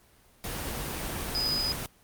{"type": "tone in noise", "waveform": "sine", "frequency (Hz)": 4979, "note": "D#8", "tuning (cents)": 0, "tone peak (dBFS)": -26, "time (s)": [1.35, 1.72], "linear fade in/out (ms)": 0, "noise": "pink", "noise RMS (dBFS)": -34, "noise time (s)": [0.44, 1.86], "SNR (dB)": 5, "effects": ["pink hiss -60 dBFS RMS until 2.03 s", "Opus 24 kbps"]}